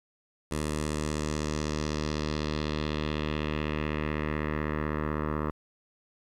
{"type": "tone with low-pass filter sweep", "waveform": "10% pulse", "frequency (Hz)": 76, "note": "D#2", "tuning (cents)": -40, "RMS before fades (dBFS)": -31, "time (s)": [0.51, 5.51], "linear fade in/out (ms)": 5, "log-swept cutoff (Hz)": [10000, 1300], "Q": 2, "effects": ["10-bit"]}